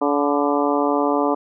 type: harmonic tone with a mistuned harmonic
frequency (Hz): 144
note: D3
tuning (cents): -34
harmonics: 2 / 3 / 4 / 5 / 6 / 7 / 8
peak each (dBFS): -21 / -23 / -24 / -25 / -26 / -26 / -27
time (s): 0.01-1.35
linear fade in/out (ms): 10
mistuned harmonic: 8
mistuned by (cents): +41
effects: none